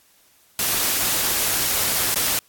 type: noise with dropouts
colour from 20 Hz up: white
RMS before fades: -21 dBFS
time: 0.59-2.39 s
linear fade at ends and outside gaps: 1 ms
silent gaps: 2.144-2.159 s
effects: white hiss -57 dBFS RMS until 2.48 s + AAC 64 kbps